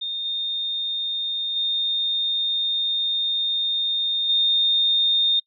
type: tone with level steps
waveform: sine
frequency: 3654 Hz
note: A#7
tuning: 35 cents flat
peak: -25 / -23 / -20 / -16 dBFS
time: 0.01-5.4 s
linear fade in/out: 10 ms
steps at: 0.25 / 1.56 / 4.29 s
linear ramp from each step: 5 ms
effects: noise-tail reverb RT60 0.1 s tail -21 dB re dry